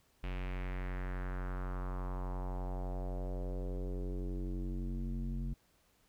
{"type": "tone with low-pass filter sweep", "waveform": "square", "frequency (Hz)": 45.89, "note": "F#1", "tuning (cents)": -14, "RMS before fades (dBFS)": -38, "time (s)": [0.23, 5.54], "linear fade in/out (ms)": 10, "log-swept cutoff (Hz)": [2700, 200], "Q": 2.7, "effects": ["pink hiss -71 dBFS RMS until 6.08 s"]}